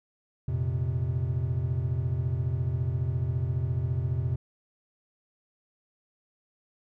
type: chord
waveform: triangle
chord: F suspended fourth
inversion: none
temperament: just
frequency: 87.31 / 116.41 / 130.96 Hz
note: F2 / Bb2 / C3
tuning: 0 / -2 / +2 cents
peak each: -29 / -29 / -27 dBFS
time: 0.48-4.36 s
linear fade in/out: 5 ms
effects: none